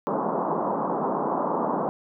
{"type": "band-pass noise", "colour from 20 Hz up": "white", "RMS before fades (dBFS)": -26, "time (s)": [0.07, 1.89], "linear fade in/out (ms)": 0, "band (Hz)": [160, 1100], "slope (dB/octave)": 48, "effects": []}